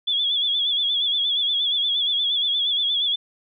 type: tone with vibrato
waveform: sine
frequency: 3401 Hz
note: G#7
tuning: 40 cents sharp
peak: -19 dBFS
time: 0.07-3.16 s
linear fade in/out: 10 ms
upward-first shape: sine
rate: 8.5 Hz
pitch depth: 68 cents each way
effects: none